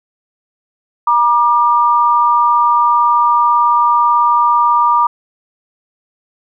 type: tone pair together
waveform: sine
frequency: 954.9 / 1193 Hz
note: A#5 / D6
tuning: +41 / +27 cents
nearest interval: major third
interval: 386 cents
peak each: -11 dBFS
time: 1.07-5.07 s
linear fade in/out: 5 ms
effects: none